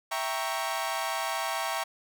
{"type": "chord", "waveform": "sawtooth", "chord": "E diminished seventh", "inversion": "none", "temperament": "equal", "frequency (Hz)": [659.3, 784, 932.3, 1108.7], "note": ["E5", "G5", "Bb5", "Db6"], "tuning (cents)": [0, 0, 0, 0], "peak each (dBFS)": -31, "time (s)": [0.11, 1.84], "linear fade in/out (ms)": 10, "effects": []}